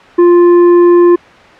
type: tone with tanh clipping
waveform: sine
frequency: 349.2 Hz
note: F4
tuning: in tune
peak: -4 dBFS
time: 0.18-1.16 s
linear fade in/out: 10 ms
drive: 8 dB
effects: white hiss -36 dBFS RMS until 1.59 s + low-pass 2000 Hz 12 dB/octave